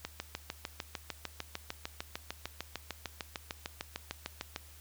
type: click train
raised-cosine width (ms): 0.2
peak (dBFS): -19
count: 31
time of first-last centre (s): 0.05-4.561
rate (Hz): 6.65
effects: added 75 Hz sine -54 dBFS peak until 4.8 s + white hiss -57 dBFS RMS until 4.8 s